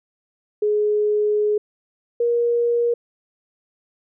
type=tone pair in turn; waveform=sine; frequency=420 / 473.8 Hz; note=G#4 / A#4; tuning=+19 / +28 cents; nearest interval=major second; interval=209 cents; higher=second; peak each=-16 dBFS; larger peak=neither; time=0.62-1.58 / 2.2-2.94 s; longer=first; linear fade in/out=5 ms; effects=none